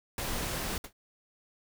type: noise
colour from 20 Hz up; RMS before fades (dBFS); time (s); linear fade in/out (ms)
pink; -34; 0.18-0.78; 2
type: noise with exponential decay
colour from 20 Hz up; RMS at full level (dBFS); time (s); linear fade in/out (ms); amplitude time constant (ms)
pink; -36; 0.84-0.93; 5; 19
effects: none